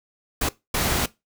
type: noise bursts at uneven times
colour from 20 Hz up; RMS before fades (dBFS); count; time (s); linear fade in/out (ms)
pink; -23; 2; 0.41-0.49 / 0.74-1.06; 5
effects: noise-tail reverb RT60 0.2 s tail -19 dB re dry